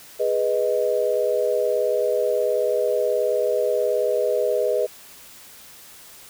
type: chord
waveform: sine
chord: G# minor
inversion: none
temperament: equal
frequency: 415.3 / 493.9 / 622.3 Hz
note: G#4 / B4 / D#5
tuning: 0 / 0 / 0 cents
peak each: -24 / -22 / -23 dBFS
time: 0.19-4.87 s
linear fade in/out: 20 ms
effects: white hiss -45 dBFS RMS until 6.29 s